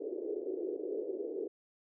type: band-pass noise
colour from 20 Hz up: white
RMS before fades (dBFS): -38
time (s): 0-1.48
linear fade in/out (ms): 10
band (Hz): 340 to 460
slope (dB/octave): 48
effects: none